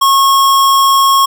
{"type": "tone", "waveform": "square", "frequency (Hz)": 1091, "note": "C#6", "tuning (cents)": -28, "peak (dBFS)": -7, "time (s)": [0.01, 1.26], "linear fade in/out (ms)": 10, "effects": []}